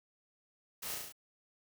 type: noise with echo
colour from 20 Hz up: white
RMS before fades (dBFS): -42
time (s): 0.82-0.95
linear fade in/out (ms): 10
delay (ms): 35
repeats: 5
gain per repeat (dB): -2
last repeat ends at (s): 1.125
effects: none